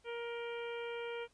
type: harmonic tone with a mistuned harmonic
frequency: 470.4 Hz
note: A#4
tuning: 16 cents sharp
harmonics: 1 / 2 / 3 / 4 / 5 / 6 / 7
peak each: -40 / -49 / -50 / -55 / -49 / -56 / -55 dBFS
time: 0.04-1.28 s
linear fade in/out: 50 ms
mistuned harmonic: 7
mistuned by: -68 cents
effects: pink hiss -71 dBFS RMS until 1.33 s + resampled to 22050 Hz